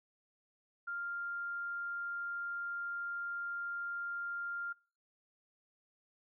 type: tone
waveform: sine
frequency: 1396.9 Hz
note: F6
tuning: in tune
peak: -37 dBFS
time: 0.87-4.73 s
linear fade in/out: 10 ms
effects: noise-tail reverb RT60 0.4 s tail -24 dB re dry